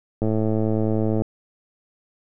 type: click train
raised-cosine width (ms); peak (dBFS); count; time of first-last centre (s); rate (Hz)
2; -10; 110; 0.22-1.22; 109
effects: none